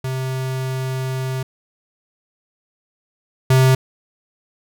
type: tone pair in turn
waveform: square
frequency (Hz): 130.81 / 130.81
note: C3 / C3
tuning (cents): 0 / 0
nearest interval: unison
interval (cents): 0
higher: neither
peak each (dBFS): -22 / -11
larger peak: second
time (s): 0.04-1.43 / 3.5-3.75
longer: first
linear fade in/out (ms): 5
effects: none